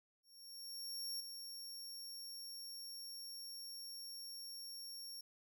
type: tone with ADSR envelope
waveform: sawtooth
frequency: 5520 Hz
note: F8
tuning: 21 cents flat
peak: -38 dBFS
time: 0.23-5.21 s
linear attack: 970 ms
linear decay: 5 ms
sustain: -7 dB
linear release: 4 ms
effects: none